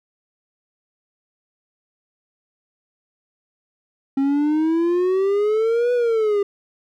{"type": "exponential two-way sweep", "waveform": "triangle", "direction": "up then down", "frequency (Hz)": [269.5, 493.9, 398.1], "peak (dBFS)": -14, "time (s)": [4.17, 6.43], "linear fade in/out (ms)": 5, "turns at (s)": 5.93, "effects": []}